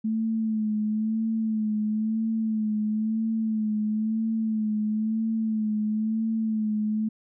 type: tone with vibrato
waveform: sine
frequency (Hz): 218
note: A3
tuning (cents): -16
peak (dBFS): -23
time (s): 0.04-7.09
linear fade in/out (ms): 10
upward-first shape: sine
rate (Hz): 1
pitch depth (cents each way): 43
effects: none